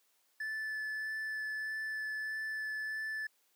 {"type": "tone with vibrato", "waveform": "triangle", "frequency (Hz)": 1743, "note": "A6", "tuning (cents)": -17, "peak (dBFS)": -34, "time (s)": [0.4, 3.27], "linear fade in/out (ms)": 5, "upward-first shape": "sine", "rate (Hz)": 1.6, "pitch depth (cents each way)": 9, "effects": ["white hiss -73 dBFS RMS until 3.55 s", "high-pass 300 Hz 12 dB/octave"]}